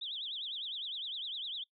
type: tone with vibrato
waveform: sine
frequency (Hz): 3447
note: A7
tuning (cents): -36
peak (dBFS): -37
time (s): 0.01-1.64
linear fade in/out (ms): 10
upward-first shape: triangle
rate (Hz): 9.9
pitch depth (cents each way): 250
effects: noise-tail reverb RT60 0.1 s tail -21 dB re dry